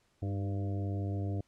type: harmonic tone with a mistuned harmonic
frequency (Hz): 98.8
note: G2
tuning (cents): +14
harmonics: 1 / 2 / 3 / 4 / 5 / 6 / 7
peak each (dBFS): -32 / -43 / -41 / -47 / -49 / -50 / -49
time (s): 0.22-1.41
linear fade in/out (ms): 5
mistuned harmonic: 3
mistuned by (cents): +34
effects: pink hiss -72 dBFS RMS until 1.47 s + low-pass 9000 Hz 12 dB/octave